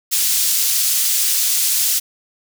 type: high-pass noise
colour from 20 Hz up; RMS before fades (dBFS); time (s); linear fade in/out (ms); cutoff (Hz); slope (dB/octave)
pink; -17; 0.11-2; 20; 5500; 12
effects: none